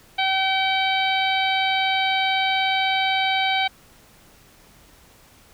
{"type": "harmonic tone with a mistuned harmonic", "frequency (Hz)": 766, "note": "G5", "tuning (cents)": -40, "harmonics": [1, 2, 3, 4, 5, 6], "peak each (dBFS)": [-22, -29, -24, -27, -28, -37], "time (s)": [0.18, 3.68], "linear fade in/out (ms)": 10, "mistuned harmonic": 4, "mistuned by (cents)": 21, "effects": ["pink hiss -52 dBFS RMS until 5.53 s"]}